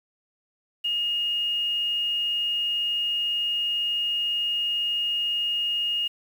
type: tone with quantisation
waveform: sine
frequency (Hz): 2853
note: F7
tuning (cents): +36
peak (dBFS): -23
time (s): 0.84-6.08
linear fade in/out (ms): 10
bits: 8
effects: none